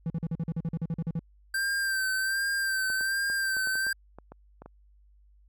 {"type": "tone bursts", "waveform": "triangle", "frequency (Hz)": 164.3, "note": "E3", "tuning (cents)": -5, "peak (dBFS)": -25, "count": 14, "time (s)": [0.06, 1.193], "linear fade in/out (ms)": 2, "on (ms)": 41, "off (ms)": 43}
{"type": "tone with vibrato", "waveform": "square", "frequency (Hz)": 1569, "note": "G6", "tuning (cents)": 1, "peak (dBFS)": -27, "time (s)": [1.54, 3.93], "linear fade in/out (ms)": 5, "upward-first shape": "sine", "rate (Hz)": 1.3, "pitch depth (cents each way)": 39}
{"type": "clicks", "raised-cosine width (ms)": 1, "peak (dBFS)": -30, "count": 11, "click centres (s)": [2.901, 3.01, 3.3, 3.568, 3.672, 3.755, 3.867, 4.186, 4.32, 4.62, 4.66]}
{"effects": ["added 50 Hz sine -56 dBFS peak until 5.48 s"]}